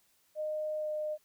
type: tone with pitch glide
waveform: sine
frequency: 614 to 609.8 Hz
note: D#5 to D#5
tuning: -23 to -35 cents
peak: -32 dBFS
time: 0.35-1.18 s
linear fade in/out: 50 ms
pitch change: -12 cents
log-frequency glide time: 0.78-0.89 s
effects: white hiss -70 dBFS RMS until 1.24 s